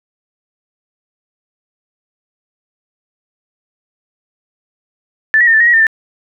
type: tone with pitch steps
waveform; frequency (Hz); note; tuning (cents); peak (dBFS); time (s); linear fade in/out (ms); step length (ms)
sine; 1758 / 1917 / 1822 / 1762 / 1877 / 1913 / 1807 / 1779; A6 / A#6 / A#6 / A6 / A#6 / A#6 / A6 / A6; -2 / +48 / -40 / +2 / +11 / +44 / +46 / +19; -6; 5.34-5.868; 0; 66
effects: none